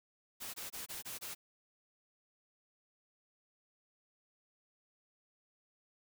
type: noise bursts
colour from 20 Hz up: white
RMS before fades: -44 dBFS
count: 6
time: 0.4-1.35 s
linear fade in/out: 20 ms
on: 140 ms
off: 22 ms
effects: none